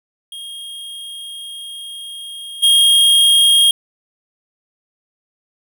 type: tone with level steps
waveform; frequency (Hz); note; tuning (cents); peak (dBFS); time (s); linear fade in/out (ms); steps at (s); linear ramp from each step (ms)
square; 3247; G#7; -40; -29 / -9; 0.32-3.71; 2; 2.62; 20
effects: none